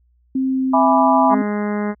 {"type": "tone with pitch glide", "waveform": "sine", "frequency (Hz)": [263.4, 261.9], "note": ["C4", "C4"], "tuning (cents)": [12, 2], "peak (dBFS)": -16, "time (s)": [0.35, 1.42], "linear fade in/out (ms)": 5, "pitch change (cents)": -10, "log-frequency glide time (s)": [0.48, 0.63]}
{"type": "chord", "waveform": "sine", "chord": "E dominant seventh", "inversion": "none", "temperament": "equal", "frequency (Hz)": [659.3, 830.6, 987.8, 1174.7], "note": ["E5", "G#5", "B5", "D6"], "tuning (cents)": [0, 0, 0, 0], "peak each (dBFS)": [-18, -17, -16, -21], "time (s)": [0.73, 1.35], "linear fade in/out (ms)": 10}
{"type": "harmonic tone", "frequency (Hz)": 207.7, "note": "G#3", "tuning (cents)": 0, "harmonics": [1, 2, 3, 4, 5, 6, 7, 8, 9, 10], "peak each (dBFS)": [-20, -26, -30, -32, -34, -36, -37, -38, -39, -40], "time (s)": [1.29, 1.95], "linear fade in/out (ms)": 50}
{"effects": ["added 60 Hz sine -55 dBFS peak until 2 s"]}